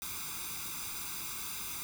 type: noise with comb filter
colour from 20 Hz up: white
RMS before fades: -40 dBFS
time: 0.02-1.83 s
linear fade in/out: 0 ms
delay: 0.82 ms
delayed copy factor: +0.95
effects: none

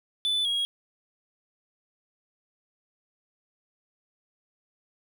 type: tone pair in turn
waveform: triangle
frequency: 3495 / 3299 Hz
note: A7 / G#7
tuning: -12 / -12 cents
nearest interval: minor second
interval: 100 cents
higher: first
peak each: -22 / -23 dBFS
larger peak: first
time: 0.25-0.45 / 0.45-0.65 s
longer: neither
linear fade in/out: 0 ms
effects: none

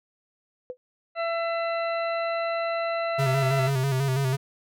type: tone with exponential decay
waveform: sine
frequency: 502 Hz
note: B4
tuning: 28 cents sharp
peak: -27 dBFS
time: 0.7-0.77 s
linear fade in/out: 0 ms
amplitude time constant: 15 ms
type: harmonic tone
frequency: 670 Hz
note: E5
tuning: 28 cents sharp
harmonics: 1 / 2 / 3 / 4 / 6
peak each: -26 / -32 / -36 / -38 / -42 dBFS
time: 1.15-3.71 s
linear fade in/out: 50 ms
type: tone with vibrato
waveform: square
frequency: 134.2 Hz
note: C3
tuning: 44 cents sharp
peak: -23 dBFS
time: 3.18-4.37 s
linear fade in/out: 20 ms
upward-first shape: square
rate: 6.1 Hz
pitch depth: 52 cents each way
effects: none

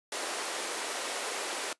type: high-pass noise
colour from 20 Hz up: pink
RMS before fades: -35 dBFS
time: 0.12-1.73 s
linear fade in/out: 2 ms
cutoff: 370 Hz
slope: 24 dB/octave
effects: noise-tail reverb RT60 0.1 s tail -19 dB re dry + resampled to 24000 Hz

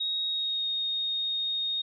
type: tone with pitch glide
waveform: sine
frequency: 3771 to 3713 Hz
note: A#7 to A#7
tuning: +19 to -8 cents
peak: -27 dBFS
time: 0-1.82 s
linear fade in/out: 10 ms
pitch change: -27 cents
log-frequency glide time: 0.26-0.68 s
effects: none

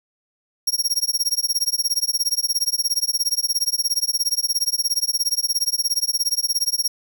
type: tone with tremolo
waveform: sawtooth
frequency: 5588 Hz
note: F8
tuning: in tune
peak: -13 dBFS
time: 0.67-6.88 s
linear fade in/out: 5 ms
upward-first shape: sine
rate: 17 Hz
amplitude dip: 100%
effects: none

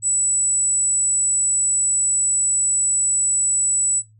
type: tone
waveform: sine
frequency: 7910 Hz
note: B8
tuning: 2 cents sharp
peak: -15 dBFS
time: 0.02-4.03 s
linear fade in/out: 50 ms
effects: noise-tail reverb RT60 0.2 s tail -23 dB re dry + added 108 Hz sine -49 dBFS peak until 4.19 s

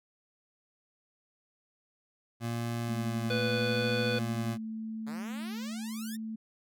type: tone with vibrato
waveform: 25% pulse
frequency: 116.54 Hz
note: A#2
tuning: in tune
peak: -28 dBFS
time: 2.4-4.58 s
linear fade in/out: 50 ms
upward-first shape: sine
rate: 0.8 Hz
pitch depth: 13 cents each way
type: tone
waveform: sine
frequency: 220.9 Hz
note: A3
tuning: 7 cents sharp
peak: -35 dBFS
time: 2.88-6.36 s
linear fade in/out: 10 ms
type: harmonic tone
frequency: 493.9 Hz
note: B4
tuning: in tune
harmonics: 1 / 3 / 5 / 7 / 9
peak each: -31 / -36 / -38 / -39 / -41 dBFS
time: 3.3-4.19 s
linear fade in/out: 5 ms
type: exponential sweep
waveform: 5% pulse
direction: up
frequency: 136.3 to 1878 Hz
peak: -32 dBFS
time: 5.06-6.17 s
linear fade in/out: 20 ms
effects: none

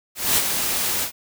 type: noise with ADSR envelope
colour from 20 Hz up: white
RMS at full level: -17 dBFS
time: 0.15-1.12 s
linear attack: 220 ms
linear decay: 40 ms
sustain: -6 dB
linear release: 100 ms
effects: none

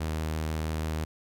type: tone with vibrato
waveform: sawtooth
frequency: 78.6 Hz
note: D#2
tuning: 18 cents sharp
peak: -25 dBFS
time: 0-1.05 s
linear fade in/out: 10 ms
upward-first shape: triangle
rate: 6.1 Hz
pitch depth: 11 cents each way
effects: none

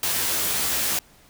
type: noise with comb filter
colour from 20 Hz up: white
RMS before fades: -24 dBFS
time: 0.03-0.99 s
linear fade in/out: 2 ms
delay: 15 ms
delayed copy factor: +0.6
effects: pink hiss -54 dBFS RMS until 1.29 s

